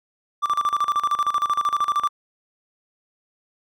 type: tone with tremolo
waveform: triangle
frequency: 1174.7 Hz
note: D6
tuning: in tune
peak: -15 dBFS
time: 0.42-2.09 s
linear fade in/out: 20 ms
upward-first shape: square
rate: 13 Hz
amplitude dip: 80%
effects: none